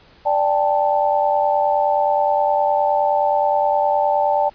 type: chord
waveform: sine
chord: D suspended fourth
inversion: none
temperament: equal with one note detuned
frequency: 587.3 / 790.4 / 880 Hz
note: D5 / G5 / A5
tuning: 0 / +14 / 0 cents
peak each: -19 dBFS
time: 0.25-4.5 s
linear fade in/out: 20 ms
effects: pink hiss -50 dBFS RMS until 4.54 s + resampled to 11025 Hz